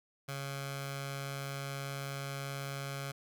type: tone with notch filter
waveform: 15% pulse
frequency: 138.59 Hz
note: C#3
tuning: in tune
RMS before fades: -40 dBFS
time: 0.28-3.12 s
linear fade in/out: 10 ms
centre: 320 Hz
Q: 0.54
effects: none